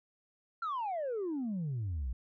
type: exponential sweep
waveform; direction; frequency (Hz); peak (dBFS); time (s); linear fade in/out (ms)
sine; down; 1396.9 to 56.4; -31; 0.62-2.13; 5
effects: tanh soft clip ceiling -31 dBFS